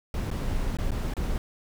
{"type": "noise with dropouts", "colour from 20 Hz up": "brown", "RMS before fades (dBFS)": -28, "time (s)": [0.14, 1.38], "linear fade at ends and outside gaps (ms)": 1, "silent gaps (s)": [[0.304, 0.313], [0.77, 0.786], [0.907, 0.917], [1.138, 1.167]], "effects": []}